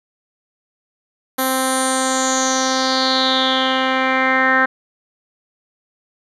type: tone with low-pass filter sweep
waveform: 10% pulse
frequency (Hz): 261.6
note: C4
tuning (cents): 0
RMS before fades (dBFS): -17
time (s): 1.38-4.66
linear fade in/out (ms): 10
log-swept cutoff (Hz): 12000 to 1700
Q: 5.7
effects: none